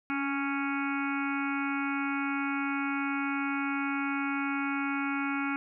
harmonic tone with a mistuned harmonic, 277.2 Hz, C#4, in tune, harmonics 1 / 3 / 4 / 5 / 6 / 7 / 8 / 9 / 10, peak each -31 / -39 / -41 / -35 / -43 / -49 / -38 / -41 / -51 dBFS, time 0.1-5.56 s, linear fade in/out 0 ms, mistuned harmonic 1, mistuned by +21 cents, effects none

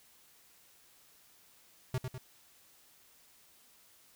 square tone with echo, 128.1 Hz, C3, 36 cents flat, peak -31 dBFS, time 1.94-1.98 s, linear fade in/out 2 ms, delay 100 ms, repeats 2, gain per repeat -5 dB, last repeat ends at 2.18 s, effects white hiss -63 dBFS RMS until 4.15 s

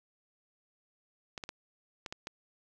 clicks, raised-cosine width 0.2 ms, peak -22 dBFS, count 6, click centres 1.378 / 1.438 / 1.491 / 2.062 / 2.125 / 2.271 s, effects none

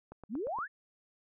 click train, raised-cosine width 1 ms, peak -33 dBFS, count 5, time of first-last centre 0.12-0.587 s, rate 8.57 Hz
sine exponential sweep, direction up, 186.6 to 1856 Hz, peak -33 dBFS, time 0.29-0.68 s, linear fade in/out 50 ms
effects none

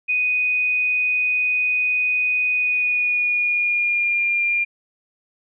sine tone with pitch glide, 2489 to 2399 Hz, D#7 to D7, 0 to +36 cents, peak -17 dBFS, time 0.08-4.65 s, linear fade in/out 20 ms, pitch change -64 cents, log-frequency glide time 2.51-4.25 s, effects none

